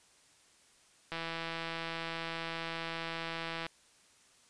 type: click train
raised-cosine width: 0.3 ms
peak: -22 dBFS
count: 421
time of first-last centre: 1.12-3.665 s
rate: 165 Hz
effects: white hiss -64 dBFS RMS until 4.49 s + resampled to 22050 Hz